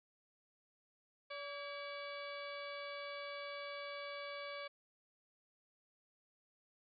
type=harmonic tone with a mistuned harmonic; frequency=572 Hz; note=D5; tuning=46 cents flat; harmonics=1 / 2 / 3 / 4 / 5 / 6 / 7 / 8; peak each=-47 / -50 / -54 / -50 / -60 / -56 / -60 / -58 dBFS; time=1.3-4.68 s; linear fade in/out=10 ms; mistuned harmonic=3; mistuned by=-82 cents; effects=none